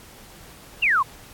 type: exponential sweep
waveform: sine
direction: down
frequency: 2900 to 985 Hz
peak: -16 dBFS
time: 0.82-1.03 s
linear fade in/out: 10 ms
effects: pink hiss -46 dBFS RMS until 1.33 s + AAC 64 kbps